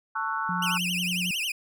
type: chord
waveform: sine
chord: F# minor seventh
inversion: first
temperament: just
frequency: 888 / 1110 / 1332 / 1480 Hz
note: A5 / C#6 / E6 / F#6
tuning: +16 / +2 / +18 / 0 cents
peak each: -32 dBFS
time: 0.15-0.78 s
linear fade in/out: 10 ms
type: tone with pitch glide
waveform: sine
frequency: 177.1 to 179.36 Hz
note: F3 to F3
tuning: +24 to +46 cents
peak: -30 dBFS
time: 0.49-1.31 s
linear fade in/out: 2 ms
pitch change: +22 cents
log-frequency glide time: 0.62-1.18 s
type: tone with vibrato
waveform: 40% pulse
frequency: 2756 Hz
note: F7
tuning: 24 cents flat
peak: -26 dBFS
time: 0.62-1.52 s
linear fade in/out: 5 ms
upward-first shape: triangle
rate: 11 Hz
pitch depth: 260 cents each way
effects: none